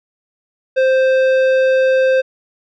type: tone with tanh clipping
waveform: sine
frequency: 523.3 Hz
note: C5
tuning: in tune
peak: -12 dBFS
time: 0.76-2.22 s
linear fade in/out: 20 ms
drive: 12 dB
effects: none